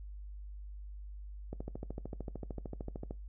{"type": "click train", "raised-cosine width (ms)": 2, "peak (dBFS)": -27, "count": 22, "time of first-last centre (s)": [1.53, 3.109], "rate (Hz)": 13.3, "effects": ["noise-tail reverb RT60 0.2 s tail -20 dB re dry", "added 50 Hz sine -43 dBFS peak until 3.28 s"]}